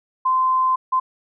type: tone bursts at uneven times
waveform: sine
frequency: 1035 Hz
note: C6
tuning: 19 cents flat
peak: -15 dBFS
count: 2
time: 0.25-0.76 / 0.92-1 s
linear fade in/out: 10 ms
effects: none